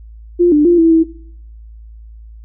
sine tone with pitch steps, 350 / 297.2 / 347 / 328.8 / 325 Hz, F4 / D4 / F4 / E4 / E4, +4 / +21 / -11 / -4 / -24 cents, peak -6 dBFS, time 0.39-1.04 s, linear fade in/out 20 ms, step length 130 ms, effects noise-tail reverb RT60 0.6 s tail -17 dB re dry + added 55 Hz sine -33 dBFS peak until 2.44 s

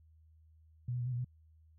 sine tone with pitch steps, 122.1 / 123.7 / 120.9 / 127.7 / 120.5 / 125.1 Hz, B2 / B2 / B2 / C3 / B2 / B2, -19 / +3 / -36 / -42 / -42 / +23 cents, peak -33 dBFS, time 0.88-1.246 s, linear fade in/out 5 ms, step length 61 ms, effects added 79 Hz sine -60 dBFS peak until 1.78 s

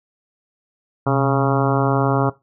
harmonic tone with a mistuned harmonic, 137.6 Hz, C#3, 12 cents flat, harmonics 1 / 2 / 3 / 4 / 5 / 6 / 7 / 8 / 9 / 10, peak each -19 / -22 / -24 / -25 / -26 / -27 / -27 / -28 / -29 / -29 dBFS, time 1.06-2.3 s, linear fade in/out 10 ms, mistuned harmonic 1, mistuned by -90 cents, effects noise-tail reverb RT60 0.2 s tail -17 dB re dry

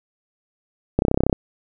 clicks, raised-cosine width 2 ms, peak -3 dBFS, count 12, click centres 0.99 / 1.021 / 1.051 / 1.083 / 1.114 / 1.144 / 1.175 / 1.206 / 1.236 / 1.266 / 1.297 / 1.328 s, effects none

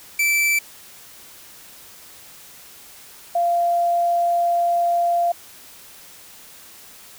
45% pulse / sine tone pair in turn, 2326 / 691.5 Hz, D7 / F5, -17 / -17 cents, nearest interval octave + major sixth, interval 2100 cents, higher first, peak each -16 dBFS, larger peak neither, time 0.19-0.59 / 3.35-5.32 s, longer second, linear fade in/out 5 ms, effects white hiss -44 dBFS RMS until 7.18 s

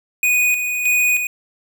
square tone with tremolo, 2478 Hz, D#7, 8 cents flat, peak -14 dBFS, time 0.23-1.27 s, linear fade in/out 2 ms, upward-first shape square, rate 1.6 Hz, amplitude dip 50%, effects none

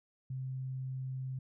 sine tone, 130.8 Hz, C3, in tune, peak -36 dBFS, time 0.3-1.39 s, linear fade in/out 5 ms, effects none

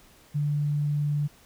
sine tone, 146.83 Hz, D3, in tune, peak -23 dBFS, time 0.34-1.28 s, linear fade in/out 20 ms, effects pink hiss -56 dBFS RMS until 1.45 s

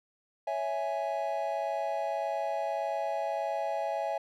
triangle chord, C# minor, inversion none, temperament equal with one note detuned, 557.6 / 659.3 / 830.6 Hz, C#5 / E5 / G#5, +10 / 0 / 0 cents, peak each -34 / -31 / -32 dBFS, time 0.47-4.18 s, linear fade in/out 5 ms, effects none

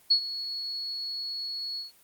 sine tone with ADSR envelope, 4364 Hz, C#8, 28 cents flat, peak -16 dBFS, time 0.1-1.92 s, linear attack 13 ms, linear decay 82 ms, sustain -15 dB, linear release 150 ms, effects white hiss -59 dBFS RMS until 2.03 s + Opus 24 kbps

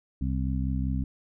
harmonic tone, 65.2 Hz, C2, 5 cents flat, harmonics 1 / 2 / 3 / 4, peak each -28 / -31 / -33 / -34 dBFS, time 0.21-1.04 s, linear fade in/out 5 ms, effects none

